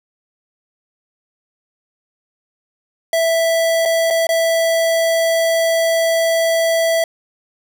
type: tone with dropouts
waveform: square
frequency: 659.3 Hz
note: E5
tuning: in tune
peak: -14 dBFS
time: 3.13-7.04 s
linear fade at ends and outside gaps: 2 ms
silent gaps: 3.853-3.857 / 4.103-4.107 / 4.269-4.29 s
effects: none